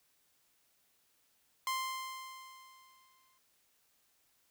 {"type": "tone with exponential decay", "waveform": "sawtooth", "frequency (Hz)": 1046.5, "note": "C6", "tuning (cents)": 0, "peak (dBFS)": -28, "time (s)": [1.67, 3.38], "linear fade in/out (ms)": 1, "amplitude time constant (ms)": 370, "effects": ["white hiss -73 dBFS RMS until 4.5 s"]}